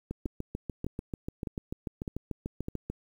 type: two click trains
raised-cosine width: 3 ms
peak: -21 / -21 dBFS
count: 5 / 20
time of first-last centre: 0.26-2.684 / 0.11-2.9 s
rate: 1.65 / 6.81 Hz
effects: 9-bit